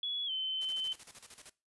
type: tone with pitch glide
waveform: sine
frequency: 3385 to 3068 Hz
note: G#7 to G7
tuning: +32 to -38 cents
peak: -33 dBFS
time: 0.03-0.93 s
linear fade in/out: 2 ms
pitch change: -170 cents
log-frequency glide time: 0.26-0.31 s
type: noise with tremolo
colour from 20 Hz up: white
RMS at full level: -50 dBFS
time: 0.61-1.5 s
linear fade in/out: 5 ms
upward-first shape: square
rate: 13 Hz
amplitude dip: 75%
effects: noise-tail reverb RT60 0.3 s tail -21 dB re dry + resampled to 24000 Hz